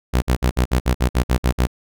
sawtooth tone bursts, 62.6 Hz, B1, 24 cents sharp, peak -10 dBFS, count 11, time 0.13-1.671 s, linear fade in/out 20 ms, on 91 ms, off 54 ms, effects none

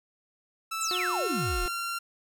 sawtooth tone with pitch glide, 1318 to 1375.6 Hz, E6 to F6, -1 to -27 cents, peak -27 dBFS, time 0.71-1.99 s, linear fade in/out 10 ms, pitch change +74 cents, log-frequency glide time 0.92-1.48 s
sine exponential sweep, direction down, 8372 to 30.87 Hz, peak -29 dBFS, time 0.81-1.66 s, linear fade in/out 0 ms
sawtooth tone with vibrato, 360 Hz, F#4, 47 cents flat, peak -29 dBFS, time 0.91-1.68 s, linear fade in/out 0 ms, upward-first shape sine, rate 3.7 Hz, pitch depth 10 cents each way
effects none

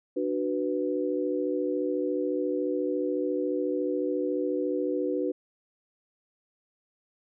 sine chord, B minor, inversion first, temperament just, 296.3 / 370.4 / 493.9 Hz, D4 / F#4 / B4, +15 / +2 / 0 cents, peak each -30 dBFS, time 0.16-5.32 s, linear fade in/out 10 ms, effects none

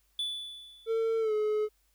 triangle tone with exponential decay, 3466 Hz, A7, 27 cents flat, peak -27 dBFS, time 0.19-1.21 s, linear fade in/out 2 ms, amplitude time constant 220 ms
triangle tone with pitch glide, 451.1 to 426 Hz, A4 to G#4, +43 to +44 cents, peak -24 dBFS, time 0.86-1.69 s, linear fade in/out 50 ms, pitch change -99 cents, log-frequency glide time 1.2-1.33 s
effects added 50 Hz sine -70 dBFS peak until 1.94 s + white hiss -72 dBFS RMS until 1.94 s

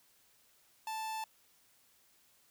45% pulse tone, 880 Hz, A5, in tune, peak -37 dBFS, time 0.87-1.24 s, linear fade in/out 2 ms, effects white hiss -68 dBFS RMS until 2.5 s

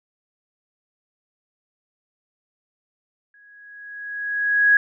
sine tone with exponential growth, 1661.2 Hz, G#6, in tune, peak -10 dBFS, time 3.34-4.77 s, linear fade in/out 2 ms, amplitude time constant 310 ms, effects none

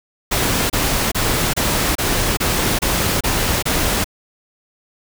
pink noise bursts, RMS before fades -18 dBFS, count 9, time 0.31-4.044 s, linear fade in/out 10 ms, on 390 ms, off 28 ms, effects none

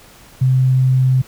sine tone, 129.8 Hz, C3, 13 cents flat, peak -10 dBFS, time 0.41-1.22 s, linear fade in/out 10 ms, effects pink hiss -44 dBFS RMS until 1.27 s

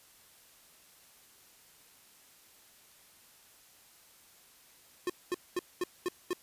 square tone bursts, 358.6 Hz, F4, 46 cents sharp, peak -30 dBFS, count 6, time 5.07-6.332 s, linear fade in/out 2 ms, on 27 ms, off 220 ms, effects white hiss -60 dBFS RMS until 6.42 s + resampled to 32000 Hz

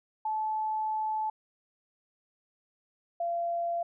sine tone pair in turn, 867 / 685.2 Hz, A5 / F5, -26 / -33 cents, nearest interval major third, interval 407 cents, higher first, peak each -28 dBFS, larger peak neither, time 0.25-1.3 / 3.2-3.83 s, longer first, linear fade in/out 5 ms, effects none

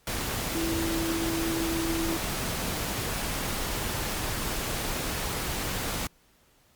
sine tone in noise, 329.6 Hz, E4, in tune, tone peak -28 dBFS, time 0.55-2.17 s, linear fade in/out 2 ms, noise pink, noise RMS -31 dBFS, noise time 0.07-6.07 s, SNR 0 dB, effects pink hiss -63 dBFS RMS until 6.75 s + Opus 48 kbps

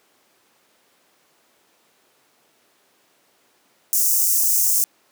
white high-pass noise, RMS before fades -18 dBFS, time 3.93-4.84 s, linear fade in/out 0 ms, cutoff 5700 Hz, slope 48 dB/octave, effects pink hiss -60 dBFS RMS until 5.11 s + high-pass 300 Hz 12 dB/octave

